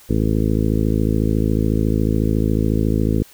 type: harmonic tone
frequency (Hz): 54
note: A1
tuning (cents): -32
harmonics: 1 / 2 / 3 / 4 / 5 / 6 / 7 / 8 / 9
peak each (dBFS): -21 / -21 / -24 / -22 / -24 / -25 / -30 / -28 / -32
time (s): 0.09-3.23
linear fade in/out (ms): 10
effects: white hiss -47 dBFS RMS until 3.33 s